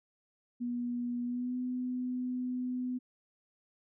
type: tone with pitch glide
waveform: sine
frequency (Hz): 242.3 to 251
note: B3 to B3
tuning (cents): -33 to +28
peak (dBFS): -32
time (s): 0.6-2.99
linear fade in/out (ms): 20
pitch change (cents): +61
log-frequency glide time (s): 1.24-1.56
effects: none